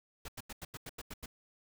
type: noise bursts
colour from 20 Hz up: pink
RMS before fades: -44 dBFS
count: 9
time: 0.25-1.26 s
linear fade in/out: 5 ms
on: 34 ms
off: 88 ms
effects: none